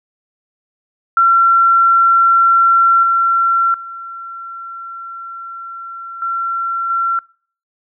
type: tone with level steps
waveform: sine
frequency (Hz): 1360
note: F6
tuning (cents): -46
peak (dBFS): -7 / -10 / -26 / -16 / -13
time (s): 1.17-7.19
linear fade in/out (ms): 2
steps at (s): 3.03 / 3.74 / 6.22 / 6.9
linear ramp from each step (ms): 2
effects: noise-tail reverb RT60 0.5 s tail -26 dB re dry